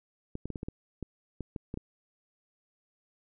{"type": "clicks", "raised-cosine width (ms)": 3, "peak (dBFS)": -23, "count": 11, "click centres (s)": [0.354, 0.456, 0.503, 0.558, 0.631, 0.685, 1.027, 1.407, 1.562, 1.741, 1.774], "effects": []}